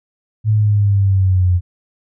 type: linear sweep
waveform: sine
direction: down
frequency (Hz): 109 to 88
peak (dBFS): -10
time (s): 0.44-1.61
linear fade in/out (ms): 50
effects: none